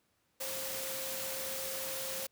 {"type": "tone in noise", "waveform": "sine", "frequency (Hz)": 531, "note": "C5", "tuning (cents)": 25, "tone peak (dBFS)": -43, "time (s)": [0.4, 2.27], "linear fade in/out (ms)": 10, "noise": "white", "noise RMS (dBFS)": -39, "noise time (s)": [0.4, 2.27], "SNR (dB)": -7, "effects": ["pink hiss -75 dBFS RMS until 2.31 s", "high-pass 80 Hz 12 dB/octave"]}